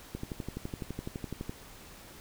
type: click train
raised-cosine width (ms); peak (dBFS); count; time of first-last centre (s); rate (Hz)
3; -23; 17; 0.15-1.495; 11.9
effects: pink hiss -51 dBFS RMS until 2.2 s